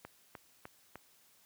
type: click train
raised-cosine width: 0.5 ms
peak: -30 dBFS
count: 4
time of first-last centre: 0.05-0.956 s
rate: 3.31 Hz
effects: white hiss -66 dBFS RMS until 1.45 s + high-pass 60 Hz 12 dB/octave